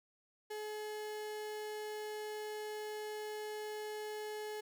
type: tone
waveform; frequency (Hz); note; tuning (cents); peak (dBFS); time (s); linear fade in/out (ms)
35% pulse; 425.3; G#4; +41; -39; 0.5-4.61; 10
effects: none